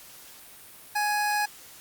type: tone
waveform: 25% pulse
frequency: 834 Hz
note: G#5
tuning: 7 cents sharp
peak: -20 dBFS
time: 0.95-1.46 s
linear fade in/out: 10 ms
effects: white hiss -48 dBFS RMS until 1.8 s + Opus 48 kbps